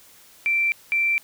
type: tone pair in turn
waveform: sine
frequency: 2347 / 2347 Hz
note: D7 / D7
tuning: -2 / -2 cents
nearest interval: unison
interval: 0 cents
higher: neither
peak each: -18 dBFS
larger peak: neither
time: 0.46-0.72 / 0.92-1.18 s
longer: neither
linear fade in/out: 0 ms
effects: white hiss -51 dBFS RMS until 1.23 s